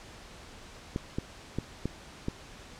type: clicks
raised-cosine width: 3 ms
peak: -17 dBFS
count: 5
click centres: 0.961 / 1.185 / 1.586 / 1.856 / 2.284 s
effects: pink hiss -49 dBFS RMS until 2.79 s + low-pass 7000 Hz 12 dB/octave